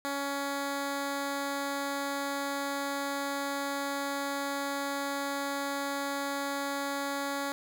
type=tone; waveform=10% pulse; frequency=280 Hz; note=C#4; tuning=18 cents sharp; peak=-23 dBFS; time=0.05-7.52 s; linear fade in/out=0 ms; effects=none